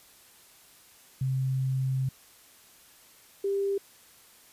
sine tone pair in turn, 131.9 / 396.2 Hz, C3 / G4, +14 / +18 cents, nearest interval octave + perfect fifth, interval 1904 cents, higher second, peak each -25 dBFS, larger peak neither, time 1.21-2.09 / 3.44-3.78 s, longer first, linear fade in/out 5 ms, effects white hiss -56 dBFS RMS until 4.52 s + resampled to 32000 Hz

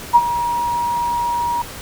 sine tone with ADSR envelope, 952 Hz, A#5, 36 cents sharp, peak -4 dBFS, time 0.13-1.62 s, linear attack 27 ms, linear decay 46 ms, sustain -13 dB, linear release 4 ms, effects pink hiss -33 dBFS RMS until 1.81 s

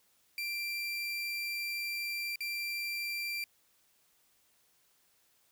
30% pulse tone with dropouts, 2361 Hz, D7, 9 cents sharp, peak -32 dBFS, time 0.38-3.44 s, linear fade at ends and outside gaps 1 ms, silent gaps 2.358-2.406 s, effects white hiss -70 dBFS RMS until 5.51 s

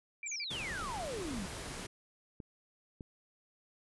sine tone bursts, 2341 Hz, D7, 6 cents flat, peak -39 dBFS, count 3, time 0.23-0.442 s, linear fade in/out 2 ms, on 44 ms, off 40 ms
sine exponential sweep, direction down, 7690 to 172.7 Hz, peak -38 dBFS, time 0.26-1.46 s, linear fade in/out 5 ms
pink noise, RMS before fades -43 dBFS, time 0.5-1.87 s, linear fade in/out 10 ms
click train, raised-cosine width 3 ms, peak -32 dBFS, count 4, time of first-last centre 1.19-3.008 s, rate 1.65 Hz
effects resampled to 24000 Hz

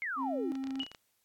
sine exponential sweep, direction down, 2217 to 293.7 Hz, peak -33 dBFS, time 0.02-0.52 s, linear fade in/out 0 ms
triangle tone with vibrato, 267.5 Hz, C4, 38 cents sharp, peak -32 dBFS, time 0.16-0.85 s, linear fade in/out 50 ms, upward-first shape triangle, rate 8.4 Hz, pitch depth 8 cents each way
clicks, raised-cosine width 0.2 ms, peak -29 dBFS, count 10, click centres 0.554 / 0.64 / 0.671 / 0.707 / 0.756 / 0.795 / 0.833 / 0.865 / 0.916 / 0.948 s
sine tone with exponential decay, 2925 Hz, F#7, 21 cents flat, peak -30 dBFS, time 0.8-0.96 s, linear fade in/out 1 ms, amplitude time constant 33 ms
effects white hiss -75 dBFS RMS until 1.24 s + AAC 64 kbps

